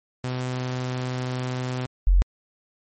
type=tone pair in turn; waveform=sawtooth / sine; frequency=126.8 / 44.91 Hz; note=B2 / F1; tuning=+46 / +49 cents; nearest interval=octave + tritone; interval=1797 cents; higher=first; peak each=-22 / -13 dBFS; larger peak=second; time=0.24-1.86 / 2.07-2.22 s; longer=first; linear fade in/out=0 ms; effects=MP3 32 kbps